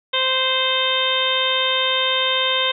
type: harmonic tone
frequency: 521 Hz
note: C5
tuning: 7 cents flat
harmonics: 1 / 2 / 3 / 4 / 5 / 6 / 7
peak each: -25 / -25 / -28 / -27 / -28 / -22 / -22 dBFS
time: 0.13-2.72 s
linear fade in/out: 10 ms
effects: none